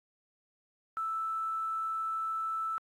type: tone with quantisation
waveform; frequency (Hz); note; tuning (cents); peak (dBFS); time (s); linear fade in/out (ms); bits
sine; 1318.5; E6; 0; -31; 0.97-2.78; 0; 10
effects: AAC 32 kbps